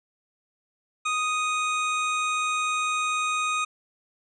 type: tone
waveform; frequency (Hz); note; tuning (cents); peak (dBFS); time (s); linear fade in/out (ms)
25% pulse; 1244.5; D#6; 0; -20; 1.05-3.65; 10
effects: resampled to 22050 Hz